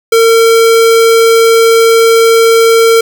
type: tone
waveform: square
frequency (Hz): 455.6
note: A#4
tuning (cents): -40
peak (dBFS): -4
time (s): 0.12-3.01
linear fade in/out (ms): 5
effects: none